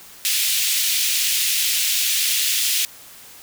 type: high-pass noise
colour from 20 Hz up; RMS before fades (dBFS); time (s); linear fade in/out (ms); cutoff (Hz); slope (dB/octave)
pink; -20; 0.25-2.85; 0; 2600; 24
effects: white hiss -43 dBFS RMS until 3.42 s